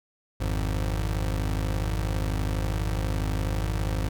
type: tone pair together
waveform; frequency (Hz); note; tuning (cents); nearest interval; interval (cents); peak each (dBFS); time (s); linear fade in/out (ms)
25% pulse; 52.16 / 87.31; G#1 / F2; +8 / 0; major sixth; 892; -22 / -29; 0.4-4.09; 10
effects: none